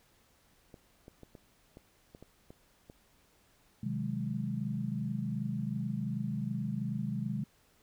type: clicks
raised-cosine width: 2 ms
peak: -36 dBFS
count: 9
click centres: 0.742 / 1.081 / 1.233 / 1.352 / 1.771 / 2.149 / 2.226 / 2.505 / 2.899 s
type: chord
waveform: sine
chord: Ab dominant seventh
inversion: first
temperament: equal with one note detuned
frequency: 129.09 / 155.56 / 185 / 207.7 Hz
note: C3 / Eb3 / Gb3 / Ab3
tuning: -23 / 0 / 0 / 0 cents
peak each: -37 / -39 / -40 / -36 dBFS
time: 3.83-7.44 s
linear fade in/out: 5 ms
effects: pink hiss -67 dBFS RMS until 7.82 s